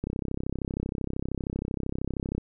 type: click train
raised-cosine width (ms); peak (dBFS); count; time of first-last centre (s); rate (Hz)
3; -17; 78; 0.04-2.38; 32.9
effects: none